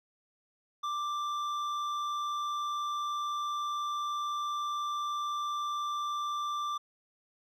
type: tone with hard clipping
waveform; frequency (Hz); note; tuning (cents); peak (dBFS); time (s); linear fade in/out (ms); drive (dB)
sine; 1179; D6; +6; -33; 0.83-6.78; 10; 8
effects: none